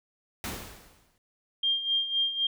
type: noise with exponential decay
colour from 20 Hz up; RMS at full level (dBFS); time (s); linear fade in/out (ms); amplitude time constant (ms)
pink; -32; 0.44-1.18; 1; 160
type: tone with tremolo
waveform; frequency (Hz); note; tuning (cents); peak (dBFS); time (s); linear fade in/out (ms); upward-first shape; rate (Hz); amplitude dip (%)
sine; 3201; G7; +36; -22; 1.63-2.47; 5; sine; 3.9; 70
effects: none